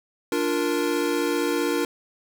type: chord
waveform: square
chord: Bb major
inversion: first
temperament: equal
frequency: 293.7 / 349.2 / 466.2 Hz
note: D4 / F4 / Bb4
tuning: 0 / 0 / 0 cents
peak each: -27 dBFS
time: 0.32-1.85 s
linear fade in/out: 2 ms
effects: none